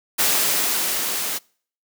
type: noise with level ramp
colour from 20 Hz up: white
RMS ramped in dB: -18 to -26 dBFS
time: 0.18-1.39 s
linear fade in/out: 20 ms
effects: noise-tail reverb RT60 0.5 s tail -26 dB re dry + high-pass 200 Hz 12 dB/octave